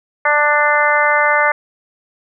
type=harmonic tone; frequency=295.4 Hz; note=D4; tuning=10 cents sharp; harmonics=2 / 3 / 4 / 5 / 6 / 7; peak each=-18 / -18 / -18 / -18 / -18 / -18 dBFS; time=0.25-1.52 s; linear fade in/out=5 ms; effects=none